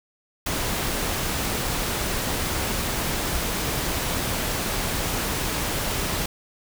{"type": "noise", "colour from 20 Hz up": "pink", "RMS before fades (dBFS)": -26, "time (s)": [0.46, 6.26], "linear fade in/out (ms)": 5, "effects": []}